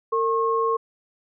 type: tone pair together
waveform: sine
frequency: 455.3 / 1083 Hz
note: A#4 / C#6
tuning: -41 / -41 cents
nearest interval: octave + minor third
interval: 1500 cents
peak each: -22 dBFS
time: 0.12-0.77 s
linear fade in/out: 10 ms
effects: none